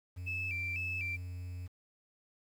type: tone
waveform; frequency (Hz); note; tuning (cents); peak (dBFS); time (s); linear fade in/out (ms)
triangle; 89.5; F2; +43; -37; 0.16-1.68; 20
type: tone with vibrato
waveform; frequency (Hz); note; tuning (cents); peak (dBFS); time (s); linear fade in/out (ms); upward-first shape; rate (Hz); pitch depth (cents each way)
sine; 2479; D#7; -7; -34; 0.26-1.17; 20; square; 2; 90
effects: tanh soft clip ceiling -28 dBFS + 10-bit